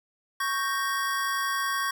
square chord, G diminished, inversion second, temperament equal, 1108.7 / 1568 / 1864.7 Hz, Db6 / G6 / Bb6, 0 / 0 / 0 cents, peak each -29 / -32 / -34 dBFS, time 0.4-1.91 s, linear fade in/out 5 ms, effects none

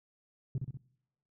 sine tone with echo, 130.81 Hz, C3, in tune, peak -27 dBFS, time 0.55-0.58 s, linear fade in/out 2 ms, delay 64 ms, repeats 3, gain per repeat -4 dB, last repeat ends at 0.772 s, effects noise-tail reverb RT60 0.9 s tail -26 dB re dry + tanh soft clip ceiling -29 dBFS

